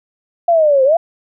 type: linear two-way sweep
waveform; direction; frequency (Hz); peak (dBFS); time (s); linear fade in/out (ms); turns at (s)
sine; down then up; 698.5 to 514 to 698.5; -8; 0.48-0.97; 5; 0.84
effects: none